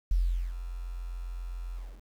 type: tone with ADSR envelope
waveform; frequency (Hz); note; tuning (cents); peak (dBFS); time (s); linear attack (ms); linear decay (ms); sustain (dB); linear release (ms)
sine; 43.68; F1; +1; -21; 0.11-2.03; 4; 410; -13; 270
effects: 9-bit